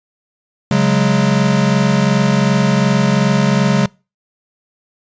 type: chord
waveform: square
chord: C# suspended fourth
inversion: none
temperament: equal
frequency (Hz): 138.59 / 185 / 207.7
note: C#3 / F#3 / G#3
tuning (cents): 0 / 0 / 0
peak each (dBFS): -16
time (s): 0.71-3.86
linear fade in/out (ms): 2
effects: noise-tail reverb RT60 0.3 s tail -25 dB re dry + resampled to 16000 Hz